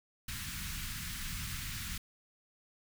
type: band-stop noise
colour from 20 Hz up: pink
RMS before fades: -40 dBFS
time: 0.28-1.98 s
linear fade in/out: 5 ms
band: 200 to 1400 Hz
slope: 24 dB/octave
effects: none